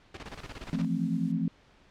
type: noise with tremolo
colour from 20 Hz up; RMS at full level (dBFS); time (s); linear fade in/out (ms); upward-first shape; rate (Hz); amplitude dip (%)
pink; -40; 0.14-0.85; 5; square; 17; 75
type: noise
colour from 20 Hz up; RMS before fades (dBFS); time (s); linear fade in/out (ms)
violet; -45; 0.25-1.32; 5
type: chord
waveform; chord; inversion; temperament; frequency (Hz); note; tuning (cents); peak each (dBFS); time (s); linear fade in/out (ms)
sine; F major seventh; third; equal; 164.81 / 174.61 / 220 / 261.6; E3 / F3 / A3 / C4; 0 / 0 / 0 / 0; -32; 0.73-1.48; 2
effects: pink hiss -60 dBFS RMS until 1.9 s + low-pass 4000 Hz 12 dB/octave